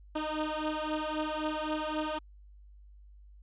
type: beating tone pair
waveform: 15% pulse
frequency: 306.2 / 310 Hz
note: D#4 / D#4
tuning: -28 / -6 cents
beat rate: 3.8 Hz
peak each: -28 / -28 dBFS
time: 0.15-2.19 s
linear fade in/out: 10 ms
effects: added 50 Hz sine -51 dBFS peak until 3.42 s + resampled to 8000 Hz